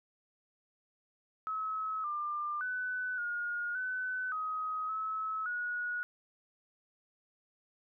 sine tone with pitch steps, 1287 / 1195 / 1500 / 1430 / 1508 / 1262 / 1294 / 1456 Hz, E6 / D6 / F#6 / F6 / F#6 / D#6 / E6 / F#6, -42 / +30 / +23 / +41 / +32 / +24 / -32 / -28 cents, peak -33 dBFS, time 1.47-6.03 s, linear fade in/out 0 ms, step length 570 ms, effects none

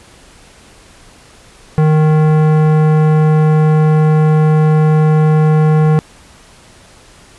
sine tone with tanh clipping, 154.8 Hz, D#3, 9 cents flat, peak -9 dBFS, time 1.78-5.99 s, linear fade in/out 0 ms, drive 17 dB, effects pink hiss -42 dBFS RMS until 7.38 s + resampled to 24000 Hz

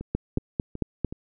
two click trains, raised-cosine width 3 ms, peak -11 / -22 dBFS, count 5 / 4, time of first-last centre 0.15-1.047 / 0.01-1.125 s, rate 4.46 / 2.69 Hz, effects none

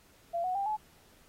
sine tone with pitch steps, 683 / 736.3 / 793.7 / 855.6 Hz, F5 / F#5 / G5 / A5, -39 / -9 / +21 / -49 cents, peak -29 dBFS, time 0.33-0.77 s, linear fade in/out 20 ms, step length 110 ms, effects pink hiss -62 dBFS RMS until 1.28 s + AAC 48 kbps

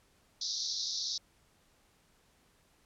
white band-pass noise, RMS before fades -36 dBFS, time 0.41-1.18 s, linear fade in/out 5 ms, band 3700 to 6000 Hz, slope 96 dB/octave, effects pink hiss -68 dBFS RMS until 2.85 s + low-pass 12000 Hz 12 dB/octave

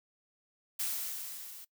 blue noise with level ramp, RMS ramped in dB -33 to -49 dBFS, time 0.79-1.65 s, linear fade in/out 10 ms, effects noise-tail reverb RT60 0.1 s tail -21 dB re dry

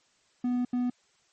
triangle tone bursts at uneven times, 246.7 Hz, B3, 2 cents flat, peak -23 dBFS, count 2, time 0.44-0.65 / 0.73-0.9 s, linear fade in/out 5 ms, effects white hiss -67 dBFS RMS until 1.32 s + MP3 32 kbps

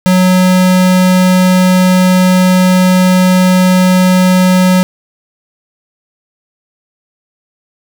square tone, 183.9 Hz, F#3, 10 cents flat, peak -6 dBFS, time 0.06-4.83 s, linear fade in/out 0 ms, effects none

